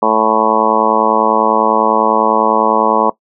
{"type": "harmonic tone", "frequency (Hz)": 110, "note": "A2", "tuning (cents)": 0, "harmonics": [2, 3, 4, 5, 6, 7, 8, 9, 10], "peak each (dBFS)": [-20, -22, -17, -17, -19, -20, -17, -16, -18], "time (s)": [0.02, 3.1], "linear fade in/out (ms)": 5, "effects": ["noise-tail reverb RT60 0.1 s tail -18 dB re dry"]}